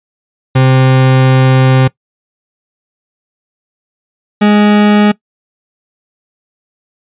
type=tone pair in turn; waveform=40% pulse; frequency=130.81 / 208.1 Hz; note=C3 / G#3; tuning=0 / +4 cents; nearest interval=minor sixth; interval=804 cents; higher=second; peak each=-4 dBFS; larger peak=neither; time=0.55-1.88 / 4.41-5.12 s; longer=first; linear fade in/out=10 ms; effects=noise-tail reverb RT60 0.1 s tail -21 dB re dry + resampled to 8000 Hz